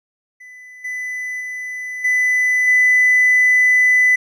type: tone with level steps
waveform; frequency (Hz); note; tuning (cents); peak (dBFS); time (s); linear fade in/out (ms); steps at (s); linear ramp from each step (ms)
triangle; 2000; B6; +21; -35 / -21 / -23 / -11 / -7; 0.4-4.16; 10; 0.84 / 1.4 / 2.04 / 2.67; 10
effects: tanh soft clip ceiling -6 dBFS